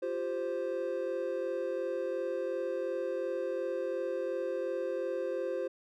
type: chord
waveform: triangle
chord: F suspended second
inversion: none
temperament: equal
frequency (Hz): 349.2 / 392 / 523.3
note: F4 / G4 / C5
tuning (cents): 0 / 0 / 0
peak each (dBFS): -36 / -36 / -32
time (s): 0.02-5.68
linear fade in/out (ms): 10
effects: none